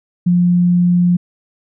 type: tone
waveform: sine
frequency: 176.5 Hz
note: F3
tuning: 19 cents sharp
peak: -9 dBFS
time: 0.26-1.17 s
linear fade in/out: 10 ms
effects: none